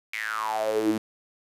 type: tone with high-pass filter sweep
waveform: sawtooth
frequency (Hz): 109.3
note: A2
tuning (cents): -11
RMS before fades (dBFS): -27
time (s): 0.13-0.98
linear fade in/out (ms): 5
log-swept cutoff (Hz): 2300 to 250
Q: 9.9
effects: resampled to 32000 Hz + 9-bit